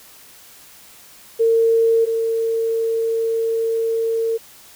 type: tone pair in turn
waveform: sine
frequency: 455.3 / 453.7 Hz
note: A#4 / A#4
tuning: -41 / -47 cents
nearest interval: unison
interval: 6 cents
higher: first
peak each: -12 / -17 dBFS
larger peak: first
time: 1.39-2.06 / 2.06-4.38 s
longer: second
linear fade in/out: 20 ms
effects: white hiss -45 dBFS RMS until 4.75 s